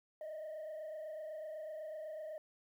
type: tone with frequency modulation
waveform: sine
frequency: 622.3 Hz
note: D#5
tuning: in tune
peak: -40 dBFS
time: 0.21-2.38 s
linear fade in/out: 2 ms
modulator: 28 Hz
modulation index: 0.77
effects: tanh soft clip ceiling -41 dBFS + 12-bit